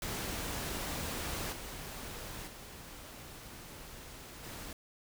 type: noise with level steps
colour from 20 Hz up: pink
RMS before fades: -38 / -44 / -49 / -45 dBFS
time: 0.02-4.73 s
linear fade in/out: 2 ms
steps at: 1.52 / 2.47 / 4.43 s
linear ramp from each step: 10 ms
effects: none